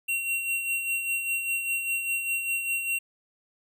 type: tone with tremolo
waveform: square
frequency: 2741 Hz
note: F7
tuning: 33 cents flat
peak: -25 dBFS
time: 0.08-2.99 s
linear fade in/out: 10 ms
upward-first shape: sine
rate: 5 Hz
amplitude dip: 50%
effects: none